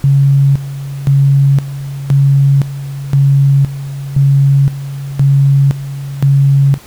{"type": "tone with tremolo", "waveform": "sine", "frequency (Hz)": 138.59, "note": "C#3", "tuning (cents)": 0, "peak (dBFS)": -5, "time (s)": [0.04, 6.78], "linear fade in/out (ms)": 0, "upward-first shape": "square", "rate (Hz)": 0.97, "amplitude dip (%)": 80, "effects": ["pink hiss -38 dBFS RMS until 6.86 s"]}